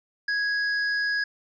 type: tone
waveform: square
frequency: 1661.2 Hz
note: G#6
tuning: in tune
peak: -24 dBFS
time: 0.28-1.24 s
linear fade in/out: 5 ms
effects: resampled to 16000 Hz + 10-bit